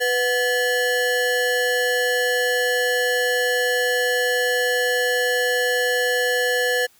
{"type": "ring-modulated tone", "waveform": "square", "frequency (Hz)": 615, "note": "D#5", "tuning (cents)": -20, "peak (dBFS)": -16, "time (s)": [0, 6.87], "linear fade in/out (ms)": 20, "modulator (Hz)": 1110, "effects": ["white hiss -56 dBFS RMS until 6.99 s"]}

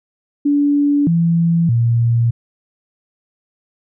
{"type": "tone with pitch steps", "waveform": "sine", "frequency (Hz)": [288, 167.9, 117.2], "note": ["D4", "E3", "A#2"], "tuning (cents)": [-34, 32, 10], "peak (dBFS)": -11, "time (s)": [0.45, 2.31], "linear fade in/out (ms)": 10, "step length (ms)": 620, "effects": []}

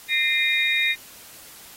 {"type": "tone cluster", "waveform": "sine", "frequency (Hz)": [1832, 2089, 2418, 3734], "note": ["A#6", "C7", "D7", "A#7"], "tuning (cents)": [-31, -3, 50, 2], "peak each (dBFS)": [-27, -23, -24, -24], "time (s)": [0.08, 0.96], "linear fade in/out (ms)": 50, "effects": ["white hiss -45 dBFS RMS until 1.76 s", "AAC 48 kbps"]}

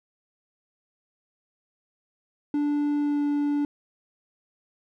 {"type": "tone with pitch glide", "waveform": "triangle", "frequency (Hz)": [292.2, 290.2], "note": ["D4", "D4"], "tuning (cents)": [-9, -21], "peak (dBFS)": -20, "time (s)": [2.54, 3.65], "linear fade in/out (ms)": 2, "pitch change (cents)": -12, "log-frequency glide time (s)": [2.99, 3.22], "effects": []}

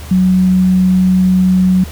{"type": "tone", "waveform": "sine", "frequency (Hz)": 185, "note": "F#3", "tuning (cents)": 0, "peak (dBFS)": -7, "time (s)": [0.11, 1.84], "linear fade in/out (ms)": 5, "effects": ["added 76 Hz sine -26 dBFS peak until 1.91 s", "pink hiss -34 dBFS RMS until 1.91 s"]}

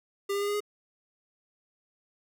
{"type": "tone with pitch steps", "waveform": "square", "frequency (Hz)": [399.2, 403.1, 407.1, 411.1, 415.2], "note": ["G4", "G4", "G#4", "G#4", "G#4"], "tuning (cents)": [32, 48, -35, -18, 0], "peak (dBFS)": -28, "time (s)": [0.29, 0.605], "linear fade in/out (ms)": 10, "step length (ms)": 63, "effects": []}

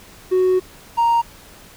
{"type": "tone pair in turn", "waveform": "triangle", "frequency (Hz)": [370, 932.3], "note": ["F#4", "A#5"], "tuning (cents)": [0, 0], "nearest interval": "octave + major third", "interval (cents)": 1600, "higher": "second", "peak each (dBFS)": -10, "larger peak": "neither", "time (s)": [[0.31, 0.6], [0.97, 1.22]], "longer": "first", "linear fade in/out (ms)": 20, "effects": ["tanh soft clip ceiling -8 dBFS", "pink hiss -44 dBFS RMS until 1.76 s"]}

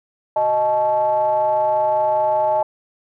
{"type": "ring-modulated tone", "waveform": "triangle", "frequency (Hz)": 121.9, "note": "B2", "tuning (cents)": -22, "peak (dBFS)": -10, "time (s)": [0.36, 2.63], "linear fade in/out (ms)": 5, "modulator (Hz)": 744, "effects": []}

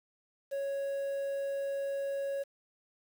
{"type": "tone with quantisation", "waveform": "triangle", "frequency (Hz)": 554, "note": "C#5", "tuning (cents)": -1, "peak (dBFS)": -30, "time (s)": [0.51, 2.44], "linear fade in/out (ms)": 20, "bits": 9, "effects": []}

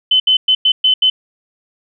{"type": "tone bursts at uneven times", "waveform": "sine", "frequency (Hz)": 3040, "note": "F#7", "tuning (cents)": 46, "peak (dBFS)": -8, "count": 6, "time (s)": [[0.11, 0.2], [0.27, 0.37], [0.48, 0.55], [0.65, 0.72], [0.84, 0.94], [1.02, 1.1]], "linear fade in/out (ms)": 5, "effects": []}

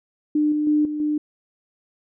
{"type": "tone with level steps", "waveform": "sine", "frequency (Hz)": 300.3, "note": "D4", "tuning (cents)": 39, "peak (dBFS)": [-16, -19, -15, -24, -19], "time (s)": [0.35, 1.18], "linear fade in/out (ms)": 5, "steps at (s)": [0.52, 0.67, 0.85, 1], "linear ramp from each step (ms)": 2, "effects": []}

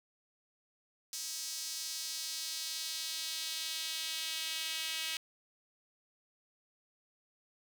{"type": "tone with high-pass filter sweep", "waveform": "sawtooth", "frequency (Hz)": 321.1, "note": "E4", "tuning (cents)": -45, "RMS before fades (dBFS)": -39, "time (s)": [1.13, 5.17], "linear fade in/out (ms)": 2, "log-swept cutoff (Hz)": [5600, 2900], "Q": 1.8, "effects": []}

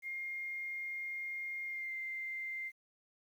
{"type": "tone with pitch glide", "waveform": "sine", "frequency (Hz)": [2125, 2092], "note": ["C7", "C7"], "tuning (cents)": [26, -1], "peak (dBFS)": -38, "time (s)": [0.02, 2.72], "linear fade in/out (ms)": 50, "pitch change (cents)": -27, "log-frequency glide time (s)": [1.66, 1.94], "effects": ["11-bit"]}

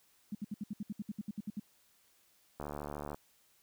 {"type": "tone bursts", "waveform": "sine", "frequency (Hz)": 207.7, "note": "G#3", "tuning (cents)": 0, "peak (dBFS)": -35, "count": 14, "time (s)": [0.32, 1.598], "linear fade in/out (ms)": 5, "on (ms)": 30, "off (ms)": 66}
{"type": "click train", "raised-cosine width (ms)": 1, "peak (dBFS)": -27, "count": 41, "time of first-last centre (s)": [2.6, 3.145], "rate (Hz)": 73.4}
{"effects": ["white hiss -69 dBFS RMS until 3.62 s"]}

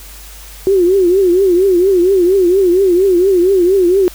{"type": "tone with vibrato", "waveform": "sine", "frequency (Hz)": 370, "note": "F#4", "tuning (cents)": 0, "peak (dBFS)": -7, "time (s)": [0.67, 4.08], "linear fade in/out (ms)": 0, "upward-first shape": "triangle", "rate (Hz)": 4.3, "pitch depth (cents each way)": 150, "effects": ["added 50 Hz sine -34 dBFS peak until 4.14 s", "white hiss -36 dBFS RMS until 4.14 s"]}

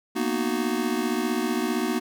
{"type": "chord", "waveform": "square", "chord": "B major seventh", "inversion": "third", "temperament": "just", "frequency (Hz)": [231.5, 246.9, 308.7, 370.4], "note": ["A#3", "B3", "D#4", "F#4"], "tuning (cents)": [-12, 0, -14, 2], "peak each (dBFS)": -30, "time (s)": [0.15, 2], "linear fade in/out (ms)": 20, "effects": []}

